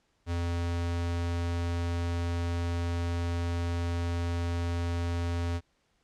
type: tone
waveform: square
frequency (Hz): 85.8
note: F2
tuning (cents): -30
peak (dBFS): -29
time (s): 0.26-5.61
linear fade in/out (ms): 50
effects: pink hiss -72 dBFS RMS until 6.03 s + low-pass 7000 Hz 12 dB/octave